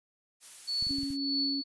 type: noise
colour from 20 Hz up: blue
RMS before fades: -46 dBFS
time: 0.4-1.18 s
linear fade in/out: 50 ms
type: tone with tremolo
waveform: sine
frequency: 4435 Hz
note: C#8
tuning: in tune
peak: -27 dBFS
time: 0.67-1.64 s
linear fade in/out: 20 ms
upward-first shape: triangle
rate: 1.7 Hz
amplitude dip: 85%
type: clicks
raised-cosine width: 5 ms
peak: -32 dBFS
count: 6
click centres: 0.825 / 0.869 / 0.909 / 0.985 / 1.033 / 1.105 s
type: tone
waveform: sine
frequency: 277.2 Hz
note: C#4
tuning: in tune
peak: -32 dBFS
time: 0.89-1.62 s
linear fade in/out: 20 ms
effects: resampled to 24000 Hz